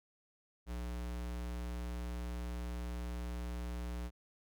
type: tone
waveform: square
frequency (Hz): 60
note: B1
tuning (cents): -49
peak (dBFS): -39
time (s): 0.66-4.11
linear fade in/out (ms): 50
effects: none